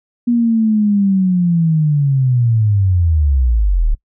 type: linear sweep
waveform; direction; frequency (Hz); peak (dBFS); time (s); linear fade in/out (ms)
sine; down; 241.5 to 33.9; -10; 0.27-3.95; 10
effects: noise-tail reverb RT60 0.1 s tail -23 dB re dry